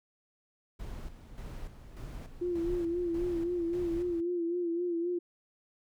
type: noise with tremolo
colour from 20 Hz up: brown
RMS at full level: -41 dBFS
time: 0.79-4.21 s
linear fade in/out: 10 ms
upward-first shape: square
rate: 1.7 Hz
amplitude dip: 60%
type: tone with vibrato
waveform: sine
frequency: 344.9 Hz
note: F4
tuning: 22 cents flat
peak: -29 dBFS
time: 2.41-5.19 s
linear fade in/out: 10 ms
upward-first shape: sine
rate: 3.8 Hz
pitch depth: 57 cents each way
effects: none